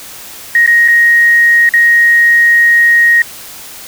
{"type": "tone with dropouts", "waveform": "sine", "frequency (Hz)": 1876, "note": "A#6", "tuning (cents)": 11, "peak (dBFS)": -4, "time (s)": [0.55, 3.22], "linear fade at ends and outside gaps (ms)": 2, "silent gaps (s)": [[0.663, 0.675], [0.879, 0.883], [1.691, 1.737]], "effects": ["white hiss -30 dBFS RMS until 3.87 s"]}